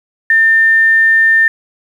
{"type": "tone with quantisation", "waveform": "sine", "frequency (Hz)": 1800, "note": "A6", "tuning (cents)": 39, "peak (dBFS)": -6, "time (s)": [0.3, 1.48], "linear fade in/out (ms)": 2, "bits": 6, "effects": []}